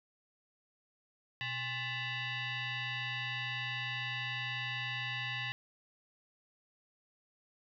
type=tone with frequency modulation; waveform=sine; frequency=123.47 Hz; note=B2; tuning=in tune; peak=-35 dBFS; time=1.41-5.52 s; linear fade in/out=0 ms; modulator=936 Hz; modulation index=3.4; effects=none